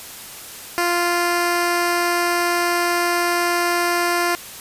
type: tone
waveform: 10% pulse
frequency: 348.2 Hz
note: F4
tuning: 5 cents flat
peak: -9 dBFS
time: 0.78-4.35 s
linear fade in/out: 0 ms
effects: white hiss -36 dBFS RMS until 4.6 s + resampled to 32000 Hz